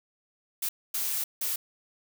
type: noise bursts at uneven times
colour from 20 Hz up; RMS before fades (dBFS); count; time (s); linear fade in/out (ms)
blue; -30; 3; 0.62-0.69 / 0.94-1.24 / 1.41-1.56; 5
effects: none